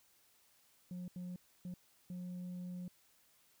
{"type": "tone bursts at uneven times", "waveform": "sine", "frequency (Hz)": 179.5, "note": "F3", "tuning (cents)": 48, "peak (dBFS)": -39, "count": 4, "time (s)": [[0.91, 1.08], [1.16, 1.36], [1.65, 1.74], [2.1, 2.88]], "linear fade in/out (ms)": 2, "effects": ["tanh soft clip ceiling -41 dBFS", "white hiss -70 dBFS RMS until 3.6 s"]}